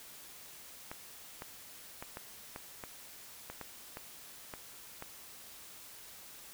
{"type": "clicks", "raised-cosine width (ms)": 0.5, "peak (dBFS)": -27, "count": 11, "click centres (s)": [0.915, 1.421, 2.025, 2.171, 2.561, 2.838, 3.5, 3.613, 3.971, 4.538, 5.024], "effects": ["white hiss -52 dBFS RMS until 6.53 s"]}